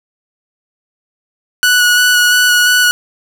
sawtooth tone with vibrato, 1470 Hz, F#6, 12 cents flat, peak -4 dBFS, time 1.63-2.91 s, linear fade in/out 0 ms, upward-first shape square, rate 2.9 Hz, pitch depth 11 cents each way, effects none

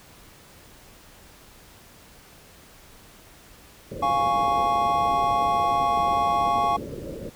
white low-pass noise, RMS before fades -35 dBFS, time 3.91-7.3 s, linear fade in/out 10 ms, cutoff 580 Hz, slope 96 dB/octave
triangle chord, Db major, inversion first, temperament equal, 698.5 / 830.6 / 1108.7 Hz, F5 / Ab5 / Db6, 0 / 0 / 0 cents, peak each -23 / -23 / -21 dBFS, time 4.02-6.77 s, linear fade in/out 10 ms
effects pink hiss -50 dBFS RMS until 7.35 s

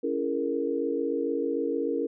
sine chord, A# half-diminished seventh, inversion first, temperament just, 279.7 / 335.6 / 419.5 / 466.2 Hz, C#4 / E4 / G#4 / A#4, +16 / +31 / +17 / 0 cents, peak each -31 / -32 / -33 / -29 dBFS, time 0.03-2.07 s, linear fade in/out 10 ms, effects none

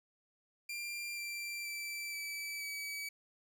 sawtooth tone with pitch steps, 2381 / 2356 / 2332 / 2308 / 2284 Hz, D7 / D7 / D7 / D7 / D7, +23 / +5 / -13 / -31 / -49 cents, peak -36 dBFS, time 0.69-3.09 s, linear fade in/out 5 ms, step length 480 ms, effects none

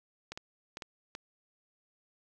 clicks, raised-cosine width 0.2 ms, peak -23 dBFS, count 5, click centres 0.32 / 0.375 / 0.771 / 0.822 / 1.151 s, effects none

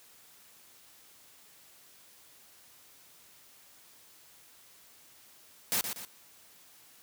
white noise with echo, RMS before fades -29 dBFS, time 5.72-5.81 s, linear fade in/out 0 ms, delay 120 ms, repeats 2, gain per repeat -7 dB, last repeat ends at 6.05 s, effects white hiss -58 dBFS RMS until 7.02 s + high-pass 60 Hz 12 dB/octave

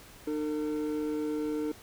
triangle tone pair together, 303 / 454 Hz, D#4 / A#4, -46 / -46 cents, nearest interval perfect fifth, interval 700 cents, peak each -29 / -32 dBFS, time 0.27-1.72 s, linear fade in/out 5 ms, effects pink hiss -52 dBFS RMS until 1.82 s

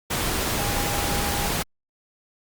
sine tone in noise, 812 Hz, G#5, 39 cents flat, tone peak -32 dBFS, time 0.58-1.47 s, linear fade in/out 10 ms, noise pink, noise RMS -25 dBFS, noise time 0.1-1.63 s, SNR -10 dB, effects Opus 48 kbps

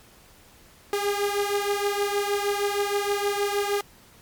sawtooth beating tone pair, 404 / 410.4 Hz, G#4 / G#4, -48 / -21 cents, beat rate 6.4 Hz, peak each -21 / -24 dBFS, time 0.93-3.81 s, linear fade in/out 2 ms, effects pink hiss -53 dBFS RMS until 4.21 s + MP3 96 kbps

